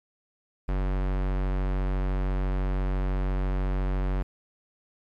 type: tone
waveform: square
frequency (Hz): 47.01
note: F#1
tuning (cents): +28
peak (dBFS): -25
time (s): 0.68-4.23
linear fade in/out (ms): 10
effects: low-pass 2000 Hz 12 dB/octave + 10-bit